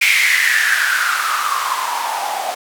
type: noise with band-pass filter sweep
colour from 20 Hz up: blue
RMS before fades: -17 dBFS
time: 0.01-2.55 s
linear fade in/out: 10 ms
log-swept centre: 2300 to 720 Hz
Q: 7.9
effects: none

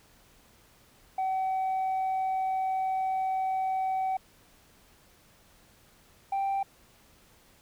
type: tone pair in turn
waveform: sine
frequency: 759 / 784.4 Hz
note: F#5 / G5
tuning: +44 / +1 cents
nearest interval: minor second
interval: 57 cents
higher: second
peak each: -24 dBFS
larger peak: neither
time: 1.18-4.17 / 6.32-6.63 s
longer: first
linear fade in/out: 5 ms
effects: tanh soft clip ceiling -25 dBFS + pink hiss -60 dBFS RMS until 7.61 s

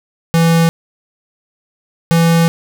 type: tone pair in turn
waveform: square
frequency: 165.9 / 166.72 Hz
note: E3 / E3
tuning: +11 / +20 cents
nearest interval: unison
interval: 9 cents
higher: second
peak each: -9 dBFS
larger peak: neither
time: 0.34-0.69 / 2.11-2.48 s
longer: second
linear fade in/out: 0 ms
effects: none

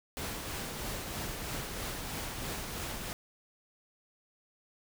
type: noise with tremolo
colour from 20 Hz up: pink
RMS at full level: -37 dBFS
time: 0.17-3.13 s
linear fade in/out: 0 ms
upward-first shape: triangle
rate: 3.1 Hz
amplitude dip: 35%
effects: none

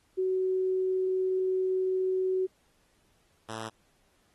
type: tone pair in turn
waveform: sine / 5% pulse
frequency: 374.2 / 111.25 Hz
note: F#4 / A2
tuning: +20 / +20 cents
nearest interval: octave + major sixth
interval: 2100 cents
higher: first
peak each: -25 dBFS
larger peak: neither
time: 0.17-2.47 / 3.48-3.7 s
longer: first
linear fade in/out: 20 ms
effects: pink hiss -69 dBFS RMS until 4.34 s + AAC 32 kbps

